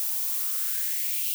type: noise with high-pass filter sweep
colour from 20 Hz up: violet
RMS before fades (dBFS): -28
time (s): 0-1.34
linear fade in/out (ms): 0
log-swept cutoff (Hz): 690 to 2900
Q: 3.8
effects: none